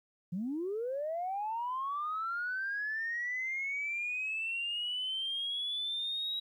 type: linear sweep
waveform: sine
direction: up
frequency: 164 to 3856 Hz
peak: -32 dBFS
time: 0.32-6.4 s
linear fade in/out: 10 ms
effects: tanh soft clip ceiling -28 dBFS + 12-bit